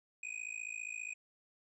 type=tone with amplitude modulation; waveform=square; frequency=2489 Hz; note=D#7; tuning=in tune; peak=-37 dBFS; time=0.23-1.14 s; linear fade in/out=5 ms; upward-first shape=sine; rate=54.9 Hz; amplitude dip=100%; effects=resampled to 24000 Hz